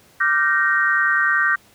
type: chord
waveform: sine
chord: G minor seventh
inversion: second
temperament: equal with one note detuned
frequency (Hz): 1174.7 / 1396.9 / 1547.3 / 1864.7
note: D6 / F6 / G6 / Bb6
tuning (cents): 0 / 0 / -23 / 0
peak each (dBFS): -23 / -24 / -18 / -20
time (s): 0.2-1.56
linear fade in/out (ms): 10
effects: pink hiss -52 dBFS RMS until 1.74 s + high-pass 80 Hz 12 dB/octave